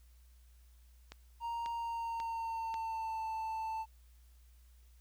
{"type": "click train", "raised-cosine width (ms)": 0.2, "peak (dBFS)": -29, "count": 4, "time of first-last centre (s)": [1.12, 2.742], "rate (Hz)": 1.85}
{"type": "tone with pitch glide", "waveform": "triangle", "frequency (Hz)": [932.3, 886.1], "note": ["A#5", "A5"], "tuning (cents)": [0, 12], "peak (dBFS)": -34, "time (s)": [1.4, 3.86], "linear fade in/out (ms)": 50, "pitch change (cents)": -88, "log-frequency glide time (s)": [1.73, 3.26]}
{"effects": ["added 60 Hz sine -58 dBFS peak until 5 s", "white hiss -72 dBFS RMS until 5 s"]}